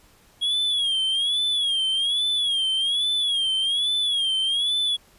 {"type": "tone with vibrato", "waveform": "triangle", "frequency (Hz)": 3300, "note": "G#7", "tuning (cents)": -12, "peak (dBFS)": -19, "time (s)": [0.41, 4.97], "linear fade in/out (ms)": 20, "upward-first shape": "sine", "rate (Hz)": 1.2, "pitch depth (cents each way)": 110, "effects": ["pink hiss -56 dBFS RMS until 5.18 s", "resampled to 32000 Hz"]}